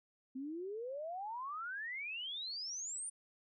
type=exponential sweep; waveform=sine; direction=up; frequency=253.7 to 9397 Hz; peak=-40 dBFS; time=0.35-3.1 s; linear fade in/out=10 ms; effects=none